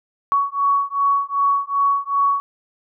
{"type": "beating tone pair", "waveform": "sine", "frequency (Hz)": [1119, 1121.6], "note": ["C#6", "C#6"], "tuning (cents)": [16, 20], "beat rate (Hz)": 2.6, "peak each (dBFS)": [-19, -19], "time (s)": [0.32, 2.4], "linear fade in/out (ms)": 0, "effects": []}